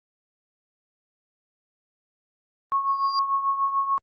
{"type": "tone with tremolo", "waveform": "sine", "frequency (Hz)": 1098, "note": "C#6", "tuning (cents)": -17, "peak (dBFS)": -18, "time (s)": [2.72, 3.98], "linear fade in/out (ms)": 0, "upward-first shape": "triangle", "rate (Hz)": 6.8, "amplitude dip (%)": 70}
{"type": "tone with exponential growth", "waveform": "sine", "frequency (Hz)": 4778, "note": "D8", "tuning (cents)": 29, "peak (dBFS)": -25, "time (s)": [2.87, 3.19], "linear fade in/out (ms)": 1, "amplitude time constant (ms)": 68}
{"effects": ["Opus 32 kbps"]}